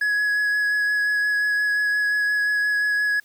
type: tone with vibrato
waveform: triangle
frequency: 1679 Hz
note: G#6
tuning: 18 cents sharp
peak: -17 dBFS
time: 0.01-3.2 s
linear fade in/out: 5 ms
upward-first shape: sine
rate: 5.7 Hz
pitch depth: 12 cents each way
effects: white hiss -58 dBFS RMS until 3.24 s